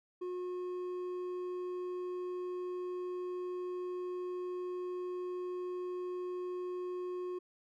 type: tone with hard clipping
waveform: sine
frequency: 361.3 Hz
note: F#4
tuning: 41 cents flat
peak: -38 dBFS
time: 0.21-7.39 s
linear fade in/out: 10 ms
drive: 5 dB
effects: none